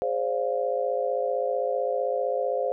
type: chord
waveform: sine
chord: D half-diminished seventh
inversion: second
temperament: equal with one note detuned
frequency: 415.3 / 523.3 / 578.9 / 698.5 Hz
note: Ab4 / C5 / D5 / F5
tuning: 0 / 0 / -25 / 0 cents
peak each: -32 / -26 / -31 / -31 dBFS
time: 0.02-2.72 s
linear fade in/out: 0 ms
effects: none